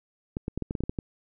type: clicks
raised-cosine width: 3 ms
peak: -17 dBFS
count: 10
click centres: 0.369 / 0.481 / 0.576 / 0.623 / 0.709 / 0.752 / 0.806 / 0.837 / 0.895 / 0.988 s
effects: none